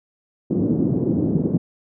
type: band-pass noise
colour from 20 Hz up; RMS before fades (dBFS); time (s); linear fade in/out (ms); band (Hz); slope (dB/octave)
white; -20; 0.5-1.58; 10; 120 to 320; 24
effects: none